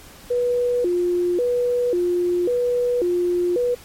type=tone with vibrato; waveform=sine; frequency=415.3 Hz; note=G#4; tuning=in tune; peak=-17 dBFS; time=0.3-3.75 s; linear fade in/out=10 ms; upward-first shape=square; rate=0.92 Hz; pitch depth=280 cents each way; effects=pink hiss -44 dBFS RMS until 3.84 s + MP3 64 kbps